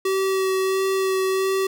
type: tone with vibrato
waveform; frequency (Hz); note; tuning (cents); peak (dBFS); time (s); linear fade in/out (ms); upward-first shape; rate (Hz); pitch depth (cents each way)
square; 382; G4; -45; -20; 0.05-1.67; 5; sine; 1.5; 12
effects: none